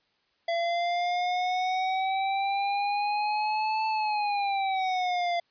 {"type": "exponential two-way sweep", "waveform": "square", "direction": "up then down", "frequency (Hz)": [675, 880, 687], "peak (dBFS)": -26, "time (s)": [0.48, 5.4], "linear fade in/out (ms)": 5, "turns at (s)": 3.87, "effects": ["white hiss -70 dBFS RMS until 5.5 s", "resampled to 11025 Hz"]}